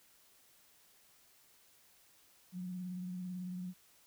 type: tone with vibrato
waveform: sine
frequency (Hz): 181.5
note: F#3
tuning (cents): -33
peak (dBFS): -39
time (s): 2.52-3.74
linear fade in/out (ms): 50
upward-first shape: triangle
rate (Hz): 18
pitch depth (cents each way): 42
effects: white hiss -66 dBFS RMS until 4.06 s